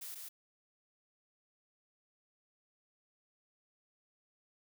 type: noise with echo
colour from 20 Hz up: blue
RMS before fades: -45 dBFS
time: 0.01-0.15 s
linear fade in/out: 10 ms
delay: 140 ms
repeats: 1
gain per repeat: -2 dB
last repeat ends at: 0.29 s
effects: none